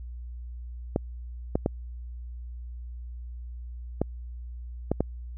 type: clicks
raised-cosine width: 2 ms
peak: -10 dBFS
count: 6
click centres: 0.961 / 1.555 / 1.661 / 4.016 / 4.916 / 5.006 s
effects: added 60 Hz sine -36 dBFS peak until 5.37 s

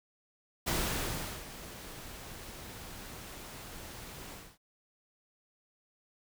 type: noise with ADSR envelope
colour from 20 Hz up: pink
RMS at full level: -31 dBFS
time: 0.66-4.58 s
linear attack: 19 ms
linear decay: 760 ms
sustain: -15 dB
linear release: 250 ms
effects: none

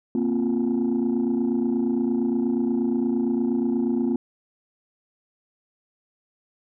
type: chord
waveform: sine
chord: Bb suspended second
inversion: none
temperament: equal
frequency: 233.1 / 261.6 / 349.2 Hz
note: Bb3 / C4 / F4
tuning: 0 / 0 / 0 cents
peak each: -22 / -23 / -25 dBFS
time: 0.15-4.16 s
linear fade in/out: 2 ms
effects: tanh soft clip ceiling -16 dBFS

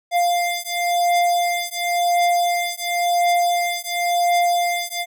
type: beating tone pair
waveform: square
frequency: 698.5 / 699.44 Hz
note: F5 / F5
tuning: 0 / +2 cents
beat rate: 0.94 Hz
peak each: -21 dBFS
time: 0.11-5.06 s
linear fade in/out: 50 ms
effects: none

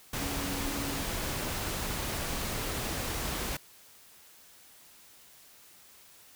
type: tone in noise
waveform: sine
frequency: 279.5 Hz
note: C#4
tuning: 14 cents sharp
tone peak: -38 dBFS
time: 0.19-1.02 s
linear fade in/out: 5 ms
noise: pink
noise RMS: -34 dBFS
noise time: 0.13-3.57 s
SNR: -7 dB
effects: white hiss -56 dBFS RMS until 6.35 s

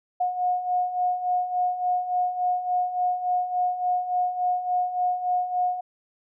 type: beating tone pair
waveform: sine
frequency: 721 / 724.5 Hz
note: F#5 / F#5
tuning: -45 / -37 cents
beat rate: 3.5 Hz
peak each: -29 / -23 dBFS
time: 0.2-5.81 s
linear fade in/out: 10 ms
effects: none

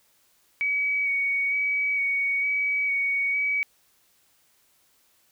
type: tone with vibrato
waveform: sine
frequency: 2256 Hz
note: C#7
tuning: 30 cents sharp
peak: -22 dBFS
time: 0.61-3.63 s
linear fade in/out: 0 ms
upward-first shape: square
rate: 1.1 Hz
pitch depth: 14 cents each way
effects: white hiss -64 dBFS RMS until 5.31 s

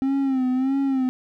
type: tone with vibrato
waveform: triangle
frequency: 264.3 Hz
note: C4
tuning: 18 cents sharp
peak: -17 dBFS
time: 0.02-1.09 s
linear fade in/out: 0 ms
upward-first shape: sine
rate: 1.6 Hz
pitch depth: 72 cents each way
effects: none

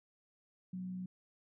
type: tone with frequency modulation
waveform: sine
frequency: 184.2 Hz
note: F#3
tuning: 7 cents flat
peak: -39 dBFS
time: 0.73-1.06 s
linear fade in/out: 5 ms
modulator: 60.8 Hz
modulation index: 0.23
effects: none

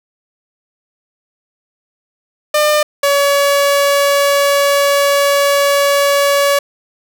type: tone pair in turn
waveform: sawtooth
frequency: 601 / 565.6 Hz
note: D5 / C#5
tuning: +40 / +35 cents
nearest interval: minor second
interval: 105 cents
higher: first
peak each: -6 dBFS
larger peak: neither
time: 2.54-2.83 / 3.03-6.59 s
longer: second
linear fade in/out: 5 ms
effects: none

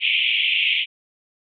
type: band-pass noise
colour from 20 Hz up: white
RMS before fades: -20 dBFS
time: 0-0.86 s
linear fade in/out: 50 ms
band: 2200 to 3300 Hz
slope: 96 dB/octave
effects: none

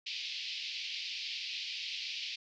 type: band-pass noise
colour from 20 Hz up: pink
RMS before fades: -40 dBFS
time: 0.06-2.36 s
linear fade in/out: 10 ms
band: 2400 to 5100 Hz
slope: 48 dB/octave
effects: none

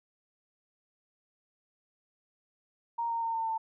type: tone with pitch steps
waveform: sine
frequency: 932.3 / 922.7 / 913.1 / 903.7 / 894.3 Hz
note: A#5 / A#5 / A#5 / A5 / A5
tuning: 0 / -18 / -36 / +46 / +28 cents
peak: -29 dBFS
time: 2.98-3.58 s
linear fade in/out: 10 ms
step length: 120 ms
effects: none

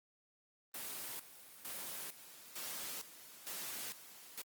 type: noise with tremolo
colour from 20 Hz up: white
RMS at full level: -44 dBFS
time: 0.74-4.42 s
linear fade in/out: 5 ms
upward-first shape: square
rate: 1.1 Hz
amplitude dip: 75%
effects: high-pass 150 Hz 12 dB/octave + Opus 24 kbps

